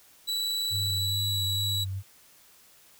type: tone with pitch glide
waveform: 40% pulse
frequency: 3941 to 3912 Hz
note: B7 to B7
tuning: -4 to -17 cents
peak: -26 dBFS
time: 0.27-1.85 s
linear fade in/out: 20 ms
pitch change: -13 cents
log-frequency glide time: 0.97-1.47 s
type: tone with vibrato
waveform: sine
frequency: 98 Hz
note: G2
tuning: in tune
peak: -30 dBFS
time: 0.7-2.03 s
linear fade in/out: 50 ms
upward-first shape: sine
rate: 2.3 Hz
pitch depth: 43 cents each way
effects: white hiss -57 dBFS RMS until 2.99 s